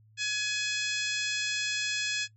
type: harmonic tone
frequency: 843 Hz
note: G#5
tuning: 26 cents sharp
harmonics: 2 / 3 / 4 / 5 / 6 / 7 / 8 / 9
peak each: -34 / -33 / -35 / -38 / -38 / -42 / -41 / -41 dBFS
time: 0.17-2.28 s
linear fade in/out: 50 ms
effects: noise-tail reverb RT60 0.1 s tail -20 dB re dry + added 108 Hz sine -57 dBFS peak until 2.36 s